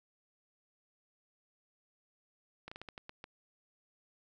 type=slowing click train; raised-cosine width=0.3 ms; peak=-29 dBFS; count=8; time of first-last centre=2.68-3.241 s; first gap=35 ms; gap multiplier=1.27; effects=none